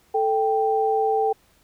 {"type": "tone pair together", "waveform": "sine", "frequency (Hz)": [440, 784.5], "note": ["A4", "G5"], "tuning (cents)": [0, 1], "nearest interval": "minor seventh", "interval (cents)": 1001, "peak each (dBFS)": [-21, -21], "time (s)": [0.14, 1.33], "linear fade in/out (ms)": 10, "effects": ["pink hiss -60 dBFS RMS until 1.63 s"]}